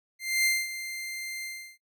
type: tone with ADSR envelope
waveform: sawtooth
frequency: 2093 Hz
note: C7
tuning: in tune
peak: -18 dBFS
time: 0.19-1.78 s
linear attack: 260 ms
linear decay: 220 ms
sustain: -13 dB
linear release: 340 ms
effects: noise-tail reverb RT60 0.1 s tail -20 dB re dry